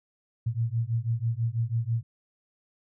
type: beating tone pair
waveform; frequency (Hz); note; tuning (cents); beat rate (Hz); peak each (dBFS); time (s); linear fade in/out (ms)
sine; 112.5 / 118.6; A2 / A#2; +39 / +30; 6.1; -28 / -28; 0.46-2.03; 10
effects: none